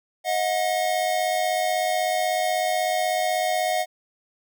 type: tone pair together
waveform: square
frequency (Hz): 629.8 / 726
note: D#5 / F#5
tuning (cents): +21 / -33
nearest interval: major second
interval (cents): 246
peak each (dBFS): -26 / -24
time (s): 0.24-3.86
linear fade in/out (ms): 50
effects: none

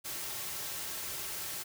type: noise with comb filter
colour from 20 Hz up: white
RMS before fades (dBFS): -39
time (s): 0.04-1.64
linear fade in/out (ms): 20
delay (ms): 4.1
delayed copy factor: -0.5
effects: none

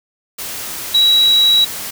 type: tone in noise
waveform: sine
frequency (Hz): 3885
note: B7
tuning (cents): -29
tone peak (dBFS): -8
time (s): 0.94-1.65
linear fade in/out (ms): 10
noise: white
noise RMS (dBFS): -26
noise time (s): 0.38-1.91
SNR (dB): +15
effects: none

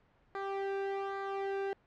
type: tone with flanger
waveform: sawtooth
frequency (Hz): 392.9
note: G4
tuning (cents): +4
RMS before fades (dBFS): -36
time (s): 0.35-1.73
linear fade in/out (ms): 0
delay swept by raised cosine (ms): 0.35 to 0.96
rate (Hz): 1.2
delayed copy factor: -0.75
effects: pink hiss -68 dBFS RMS until 1.86 s + low-pass 2000 Hz 12 dB/octave

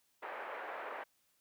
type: band-pass noise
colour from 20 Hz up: pink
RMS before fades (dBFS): -44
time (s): 0.22-1.04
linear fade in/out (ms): 10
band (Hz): 490 to 2000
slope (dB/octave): 24
effects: white hiss -75 dBFS RMS until 1.4 s

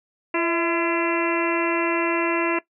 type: harmonic tone with a mistuned harmonic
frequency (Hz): 339.1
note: E4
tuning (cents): +49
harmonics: 1 / 2 / 3 / 4 / 5 / 6 / 7 / 8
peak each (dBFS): -23 / -28 / -28 / -32 / -31 / -30 / -31 / -30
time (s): 0.34-2.59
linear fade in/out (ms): 5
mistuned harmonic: 2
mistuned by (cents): -59
effects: noise-tail reverb RT60 0.1 s tail -18 dB re dry

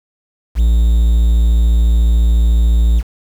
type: tone with quantisation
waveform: triangle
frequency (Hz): 57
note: A#1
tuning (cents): -38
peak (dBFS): -6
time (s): 0.55-3.03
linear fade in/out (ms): 50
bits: 6
effects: none

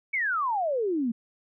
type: exponential sweep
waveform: sine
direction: down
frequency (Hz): 2294 to 219.3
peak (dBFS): -24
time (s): 0.13-1.12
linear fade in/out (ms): 10
effects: none

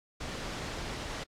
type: noise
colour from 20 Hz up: pink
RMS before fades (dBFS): -38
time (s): 0.2-1.24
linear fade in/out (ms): 10
effects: low-pass 6000 Hz 12 dB/octave + AAC 64 kbps

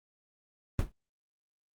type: noise with exponential decay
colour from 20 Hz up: brown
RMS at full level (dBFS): -22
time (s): 0.79-0.92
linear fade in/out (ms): 2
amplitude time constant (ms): 27
effects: Opus 24 kbps

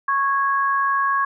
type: tone pair together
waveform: sine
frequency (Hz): 1103.9 / 1654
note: C#6 / G#6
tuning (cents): -8 / -8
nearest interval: perfect fifth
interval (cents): 700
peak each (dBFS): -18 / -23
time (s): 0.08-1.25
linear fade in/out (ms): 5
effects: none

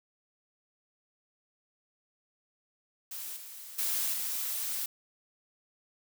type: noise with level steps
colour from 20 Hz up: blue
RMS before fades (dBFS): -40 / -46 / -31 / -34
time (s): 3.11-4.86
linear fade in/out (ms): 5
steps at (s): 3.36 / 3.78 / 4.13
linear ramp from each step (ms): 10
effects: none

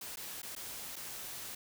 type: noise with dropouts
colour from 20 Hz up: white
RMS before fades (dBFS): -44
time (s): 0.01-1.55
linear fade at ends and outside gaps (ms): 5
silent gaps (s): 0.159-0.17 / 0.419-0.429 / 0.552-0.562 / 0.958-0.963
effects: none

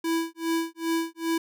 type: tone with tremolo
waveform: square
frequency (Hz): 329.6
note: E4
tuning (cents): 0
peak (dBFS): -23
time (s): 0.04-1.38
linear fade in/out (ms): 5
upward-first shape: sine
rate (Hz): 2.5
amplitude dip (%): 100
effects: none

